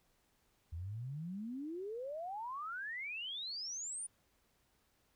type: exponential sweep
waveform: sine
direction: up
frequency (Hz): 78.4 to 9680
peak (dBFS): -40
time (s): 0.72-4.07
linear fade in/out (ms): 10
effects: pink hiss -75 dBFS RMS until 5.15 s